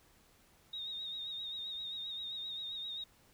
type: tone with vibrato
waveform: sine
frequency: 3729 Hz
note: A#7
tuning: in tune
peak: -39 dBFS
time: 0.73-3.04 s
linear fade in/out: 5 ms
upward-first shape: sine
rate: 7.6 Hz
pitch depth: 46 cents each way
effects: pink hiss -66 dBFS RMS until 3.33 s